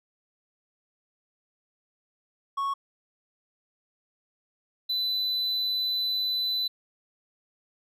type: tone pair in turn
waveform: triangle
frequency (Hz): 1106 / 4001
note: C#6 / B7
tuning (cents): -4 / +22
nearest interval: octave + minor seventh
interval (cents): 2226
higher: second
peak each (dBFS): -24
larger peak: neither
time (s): 2.57-2.74 / 4.89-6.68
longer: second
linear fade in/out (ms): 10
effects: none